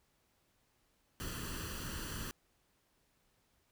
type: noise with comb filter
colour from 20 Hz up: pink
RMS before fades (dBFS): -42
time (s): 1.2-2.31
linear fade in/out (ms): 0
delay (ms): 0.67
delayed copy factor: +0.7
effects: pink hiss -75 dBFS RMS until 3.71 s